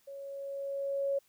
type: tone with level ramp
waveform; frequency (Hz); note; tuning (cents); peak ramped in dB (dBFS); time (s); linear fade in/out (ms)
sine; 554.4; C#5; 0; -42 to -27; 0.07-1.19; 10
effects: white hiss -69 dBFS RMS until 1.28 s